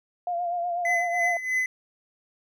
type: tone with vibrato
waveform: sine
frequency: 698.5 Hz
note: F5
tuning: in tune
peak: -25 dBFS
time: 0.27-1.37 s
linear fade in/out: 2 ms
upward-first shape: sine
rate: 8.1 Hz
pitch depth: 40 cents each way
type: tone with tremolo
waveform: triangle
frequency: 2023 Hz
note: B6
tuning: 41 cents sharp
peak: -19 dBFS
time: 0.85-1.66 s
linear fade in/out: 2 ms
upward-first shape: triangle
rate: 3.1 Hz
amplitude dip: 80%
effects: none